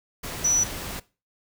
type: tone in noise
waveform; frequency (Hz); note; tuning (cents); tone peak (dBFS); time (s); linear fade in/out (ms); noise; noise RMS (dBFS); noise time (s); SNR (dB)
sine; 5920; F#8; 0; -18; 0.44-0.64; 10; pink; -34; 0.23-1; +13
effects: noise-tail reverb RT60 0.3 s tail -19 dB re dry